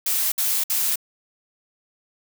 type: noise bursts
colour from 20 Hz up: blue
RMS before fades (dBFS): -22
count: 3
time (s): 0.06-0.958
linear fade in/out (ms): 5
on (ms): 260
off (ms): 59
effects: none